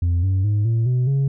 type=tone with pitch steps; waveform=sine; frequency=86.6 / 94.99 / 104.18 / 114.27 / 125.33 / 137.47 Hz; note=F2 / F#2 / G#2 / A#2 / B2 / C#3; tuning=-14 / +46 / +6 / -34 / +26 / -14 cents; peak=-13 dBFS; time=0.02-1.28 s; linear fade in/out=5 ms; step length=210 ms; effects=tanh soft clip ceiling -15 dBFS